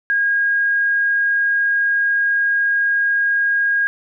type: tone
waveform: sine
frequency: 1631 Hz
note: G#6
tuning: 32 cents flat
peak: -14 dBFS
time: 0.1-3.87 s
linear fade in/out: 0 ms
effects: none